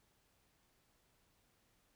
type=silence; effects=pink hiss -75 dBFS RMS until 1.95 s